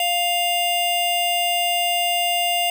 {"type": "tone pair together", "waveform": "square", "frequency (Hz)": [700, 2800], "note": ["F5", "F7"], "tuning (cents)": [4, 4], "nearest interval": "2 octaves", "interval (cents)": 2400, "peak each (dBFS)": -22, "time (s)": [0, 2.7], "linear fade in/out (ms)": 2, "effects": []}